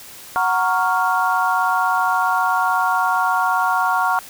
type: chord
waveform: sine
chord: Gb major seventh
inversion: none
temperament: equal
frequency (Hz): 740 / 932.3 / 1108.7 / 1396.9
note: Gb5 / Bb5 / Db6 / F6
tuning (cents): 0 / 0 / 0 / 0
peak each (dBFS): -21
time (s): 0.36-4.19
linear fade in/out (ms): 0
effects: white hiss -39 dBFS RMS until 4.29 s